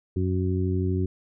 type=harmonic tone; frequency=92.5 Hz; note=F#2; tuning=in tune; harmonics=1 / 2 / 3 / 4; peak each=-24 / -30 / -31 / -30 dBFS; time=0.16-1.06 s; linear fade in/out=5 ms; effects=none